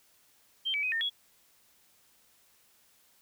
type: tone with pitch steps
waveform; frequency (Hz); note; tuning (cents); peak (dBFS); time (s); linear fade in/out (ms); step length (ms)
sine; 3146 / 2293 / 2513 / 1820 / 3349; G7 / D7 / D#7 / A#6 / G#7; +6 / -42 / +17 / -42 / +14; -28; 0.65-1.1; 20; 90
effects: white hiss -65 dBFS RMS until 3.21 s